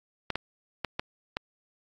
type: clicks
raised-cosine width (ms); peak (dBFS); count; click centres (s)
0.3; -13; 5; 0.303 / 0.356 / 0.847 / 0.995 / 1.369
effects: AAC 48 kbps